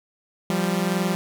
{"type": "tone pair together", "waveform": "sawtooth", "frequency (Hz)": [174.62, 196], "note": ["F3", "G3"], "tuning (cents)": [0, 0], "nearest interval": "major second", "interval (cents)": 200, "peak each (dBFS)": -20, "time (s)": [0.5, 1.15], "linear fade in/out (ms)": 0, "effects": []}